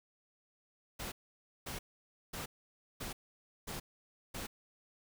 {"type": "noise bursts", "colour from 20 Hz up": "pink", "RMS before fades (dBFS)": -42, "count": 6, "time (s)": [0.99, 4.47], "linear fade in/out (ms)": 10, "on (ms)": 130, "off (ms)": 540, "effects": []}